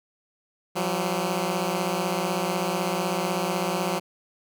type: beating tone pair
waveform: 10% pulse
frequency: 173.2 / 189.2 Hz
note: F3 / F#3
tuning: -14 / +39 cents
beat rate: 16 Hz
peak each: -19 / -19 dBFS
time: 0.75-4 s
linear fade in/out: 20 ms
effects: none